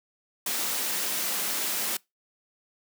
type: high-pass noise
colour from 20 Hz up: white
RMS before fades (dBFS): -29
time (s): 0.46-1.97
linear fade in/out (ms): 5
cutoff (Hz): 160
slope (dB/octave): 96
effects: noise-tail reverb RT60 0.2 s tail -24 dB re dry